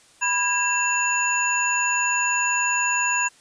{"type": "tone cluster", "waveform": "sine", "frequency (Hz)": [985, 1631, 2695, 6900], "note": ["B5", "G#6", "E7", "A8"], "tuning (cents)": [-5, -32, 38, -35], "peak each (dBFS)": -25, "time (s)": [0.21, 3.29], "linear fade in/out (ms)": 20, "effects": ["white hiss -54 dBFS RMS until 3.4 s", "resampled to 22050 Hz"]}